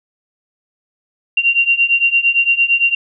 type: beating tone pair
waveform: sine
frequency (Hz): 2759 / 2767.8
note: F7 / F7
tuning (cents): -22 / -16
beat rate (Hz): 8.8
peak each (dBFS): -15 / -13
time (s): 1.37-2.95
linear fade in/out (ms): 5
effects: none